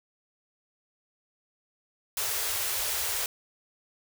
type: band-stop noise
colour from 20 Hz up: white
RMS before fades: -30 dBFS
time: 2.17-3.26 s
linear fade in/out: 2 ms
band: 110 to 360 Hz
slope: 96 dB/octave
effects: none